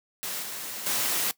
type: noise with level steps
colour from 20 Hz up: white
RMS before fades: -33 / -36 / -27 dBFS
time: 0.23-1.31 s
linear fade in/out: 0 ms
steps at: 0.42 / 0.86 s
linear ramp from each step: 5 ms
effects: noise-tail reverb RT60 0.1 s tail -18 dB re dry + high-pass 150 Hz 12 dB/octave